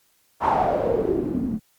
white noise with low-pass filter sweep, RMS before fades -22 dBFS, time 0.4-1.6 s, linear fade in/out 50 ms, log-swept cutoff 1000 to 200 Hz, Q 6.3, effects white hiss -63 dBFS RMS until 1.78 s + MP3 96 kbps

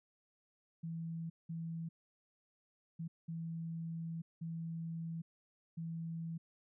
sine tone bursts at uneven times, 164.81 Hz, E3, in tune, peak -39 dBFS, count 6, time 0.83-1.3 / 1.49-1.89 / 2.99-3.08 / 3.28-4.22 / 4.41-5.22 / 5.77-6.38 s, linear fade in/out 10 ms, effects none

